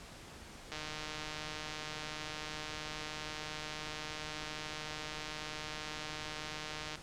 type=click train; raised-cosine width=0.2 ms; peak=-24 dBFS; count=955; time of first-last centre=0.72-6.955 s; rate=153 Hz; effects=pink hiss -51 dBFS RMS until 7.02 s + low-pass 8000 Hz 12 dB/octave